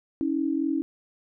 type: tone pair together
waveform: sine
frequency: 277.2 / 321 Hz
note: C#4 / E4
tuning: 0 / -46 cents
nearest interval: minor third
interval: 254 cents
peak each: -26 dBFS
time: 0.21-0.82 s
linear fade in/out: 0 ms
effects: none